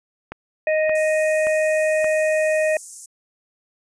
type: click train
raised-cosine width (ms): 0.5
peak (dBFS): -16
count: 4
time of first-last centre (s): 0.32-2.044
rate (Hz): 1.74
type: harmonic tone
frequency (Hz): 622.3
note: D#5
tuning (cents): 0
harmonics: 1 / 3 / 4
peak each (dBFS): -17 / -26 / -28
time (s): 0.67-2.77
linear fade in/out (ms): 2
type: high-pass noise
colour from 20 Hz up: white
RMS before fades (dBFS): -34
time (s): 0.95-3.06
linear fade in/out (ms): 5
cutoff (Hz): 6000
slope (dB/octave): 48
effects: resampled to 22050 Hz